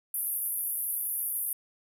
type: band-pass noise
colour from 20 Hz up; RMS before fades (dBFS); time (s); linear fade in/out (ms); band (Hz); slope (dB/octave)
white; -32; 0.14-1.53; 2; 10000 to 14000; 96
effects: none